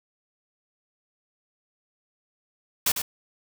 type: noise with echo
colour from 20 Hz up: white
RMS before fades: -22 dBFS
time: 2.86-2.92 s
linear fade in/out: 5 ms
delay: 100 ms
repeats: 1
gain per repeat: -7 dB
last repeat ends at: 3.02 s
effects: none